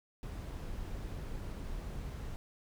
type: noise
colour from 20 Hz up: brown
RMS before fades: -41 dBFS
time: 0.23-2.36 s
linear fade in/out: 0 ms
effects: none